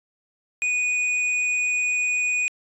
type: tone with hard clipping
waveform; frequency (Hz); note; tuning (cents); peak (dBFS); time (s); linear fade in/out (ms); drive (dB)
sine; 2473; D#7; -11; -22; 0.62-2.48; 0; 7
effects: resampled to 22050 Hz